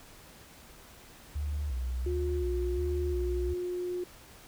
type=tone with vibrato; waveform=sine; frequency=67.7 Hz; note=C#2; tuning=40 cents flat; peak=-30 dBFS; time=1.35-3.54 s; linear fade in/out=10 ms; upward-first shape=square; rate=1.4 Hz; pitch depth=140 cents each way
type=tone; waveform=sine; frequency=357.8 Hz; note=F4; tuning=42 cents sharp; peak=-31 dBFS; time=2.06-4.04 s; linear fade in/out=5 ms
effects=pink hiss -53 dBFS RMS until 4.47 s